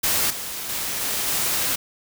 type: noise with level steps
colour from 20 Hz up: white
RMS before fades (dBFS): -21 / -31 / -27 / -25 / -23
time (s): 0.03-1.76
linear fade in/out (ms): 10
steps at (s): 0.3 / 0.69 / 1.01 / 1.27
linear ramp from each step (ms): 5
effects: none